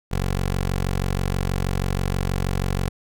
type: tone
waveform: 15% pulse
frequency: 46.25 Hz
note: F#1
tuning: in tune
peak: -15 dBFS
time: 0.11-2.89 s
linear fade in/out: 10 ms
effects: none